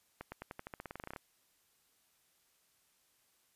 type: accelerating click train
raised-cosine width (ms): 0.5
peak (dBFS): -28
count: 17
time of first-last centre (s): 0.21-1.162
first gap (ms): 110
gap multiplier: 0.91
effects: white hiss -73 dBFS RMS until 3.55 s + resampled to 32000 Hz